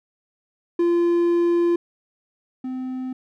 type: tone pair in turn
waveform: triangle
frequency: 344.2 / 257.3 Hz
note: F4 / C4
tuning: -25 / -29 cents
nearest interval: perfect fourth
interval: 504 cents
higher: first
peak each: -14 / -24 dBFS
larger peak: first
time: 0.79-1.76 / 2.64-3.13 s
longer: first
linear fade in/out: 5 ms
effects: none